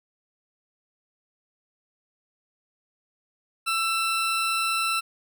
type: tone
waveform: 20% pulse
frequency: 1335 Hz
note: E6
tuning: 22 cents sharp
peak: -18 dBFS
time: 3.66-5.01 s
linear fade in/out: 20 ms
effects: none